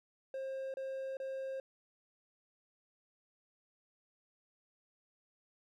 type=tone bursts; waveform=triangle; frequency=533 Hz; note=C5; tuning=32 cents sharp; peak=-36 dBFS; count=3; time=0.34-1.6 s; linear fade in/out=2 ms; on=400 ms; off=30 ms; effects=none